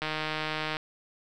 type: click train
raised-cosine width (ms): 0.3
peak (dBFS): -15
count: 117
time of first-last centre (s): 0.02-0.768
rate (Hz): 155
effects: none